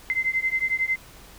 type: beating tone pair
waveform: sine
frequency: 2065 / 2076 Hz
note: C7 / C7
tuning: -23 / -14 cents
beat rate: 11 Hz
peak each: -25 dBFS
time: 0.1-0.96 s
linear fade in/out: 0 ms
effects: added 50 Hz sine -53 dBFS peak until 1.38 s + pink hiss -48 dBFS RMS until 1.38 s